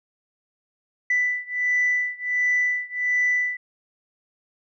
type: beating tone pair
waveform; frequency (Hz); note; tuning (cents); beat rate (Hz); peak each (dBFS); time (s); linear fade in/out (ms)
sine; 1984 / 1985.4; B6 / B6; +7 / +9; 1.4; -22 / -23; 1.1-3.57; 5
effects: tanh soft clip ceiling -14 dBFS